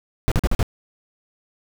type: noise bursts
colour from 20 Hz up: brown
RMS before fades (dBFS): -17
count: 5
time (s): 0.28-0.628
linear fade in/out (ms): 0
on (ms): 36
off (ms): 42
effects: none